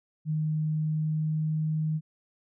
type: tone with pitch glide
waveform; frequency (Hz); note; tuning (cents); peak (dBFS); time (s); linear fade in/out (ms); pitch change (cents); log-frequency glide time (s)
sine; 154.9 to 155.98; D#3 to D#3; -7 to +5; -25; 0.25-2.01; 50; +12; 0.68-1.68
effects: none